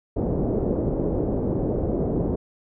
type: low-pass noise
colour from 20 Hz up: white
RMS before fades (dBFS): -24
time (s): 0.16-2.36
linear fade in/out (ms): 10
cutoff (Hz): 480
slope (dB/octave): 24
effects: none